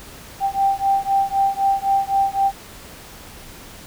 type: beating tone pair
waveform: sine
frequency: 784 / 787.9 Hz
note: G5 / G5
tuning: 0 / +9 cents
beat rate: 3.9 Hz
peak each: -19 dBFS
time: 0.4-2.52 s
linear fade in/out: 50 ms
effects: pink hiss -40 dBFS RMS until 3.86 s

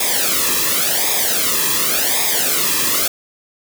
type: noise with flanger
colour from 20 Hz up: white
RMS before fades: -17 dBFS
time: 0-3.08 s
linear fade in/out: 5 ms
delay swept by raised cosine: 0.68 to 1.39 ms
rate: 0.9 Hz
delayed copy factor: -0.8
effects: none

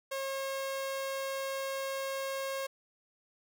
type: tone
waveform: sawtooth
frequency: 541 Hz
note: C#5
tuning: 42 cents flat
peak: -30 dBFS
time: 0.11-2.67 s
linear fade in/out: 10 ms
effects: none

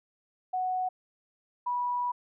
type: tone pair in turn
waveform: sine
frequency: 740 / 977.7 Hz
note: F#5 / B5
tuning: 0 / -18 cents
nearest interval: perfect fourth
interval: 482 cents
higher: second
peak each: -27 dBFS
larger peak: neither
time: 0.53-0.89 / 1.66-2.12 s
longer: second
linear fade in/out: 10 ms
effects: none

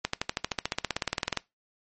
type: accelerating click train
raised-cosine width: 0.2 ms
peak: -9 dBFS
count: 22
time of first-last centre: 0.05-1.373 s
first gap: 84 ms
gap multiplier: 0.97
effects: noise-tail reverb RT60 0.2 s tail -21 dB re dry + MP3 32 kbps

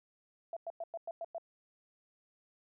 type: tone bursts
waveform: sine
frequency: 670 Hz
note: E5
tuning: 28 cents sharp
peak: -37 dBFS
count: 7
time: 0.53-1.382 s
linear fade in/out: 2 ms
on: 36 ms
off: 100 ms
effects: none

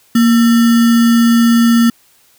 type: tone with sample-and-hold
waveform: sine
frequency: 233.1 Hz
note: A#3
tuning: in tune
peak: -6 dBFS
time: 0.15-1.9 s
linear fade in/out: 5 ms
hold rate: 1575 Hz
effects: white hiss -51 dBFS RMS until 2.38 s

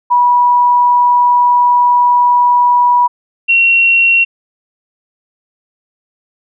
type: tone pair in turn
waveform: sine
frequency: 975 / 2734 Hz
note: B5 / F7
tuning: -23 / -37 cents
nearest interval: octave + tritone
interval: 1786 cents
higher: second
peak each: -6 dBFS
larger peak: neither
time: 0.1-3.08 / 3.48-4.25 s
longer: first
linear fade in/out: 20 ms
effects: none

